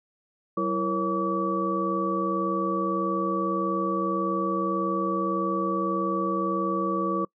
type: tone cluster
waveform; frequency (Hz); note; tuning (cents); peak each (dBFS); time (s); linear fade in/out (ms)
sine; 190.2 / 333.1 / 469.3 / 551 / 1146; F#3 / E4 / A#4 / C#5 / D6; +48 / +18 / +12 / -11 / -43; -31 / -29 / -32 / -33 / -27; 0.57-7.25; 5
effects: noise-tail reverb RT60 0.1 s tail -26 dB re dry